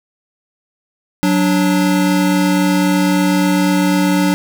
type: tone pair together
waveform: square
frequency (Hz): 184.1 / 292.2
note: F#3 / D4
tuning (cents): -8 / -9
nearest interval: minor sixth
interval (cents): 799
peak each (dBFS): -15 / -15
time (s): 1.23-4.34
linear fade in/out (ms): 0
effects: none